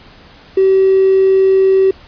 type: tone with hard clipping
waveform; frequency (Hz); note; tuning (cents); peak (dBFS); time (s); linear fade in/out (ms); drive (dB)
triangle; 383.3; G4; -39; -7; 0.57-1.91; 5; 3
effects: pink hiss -41 dBFS RMS until 2.07 s + resampled to 11025 Hz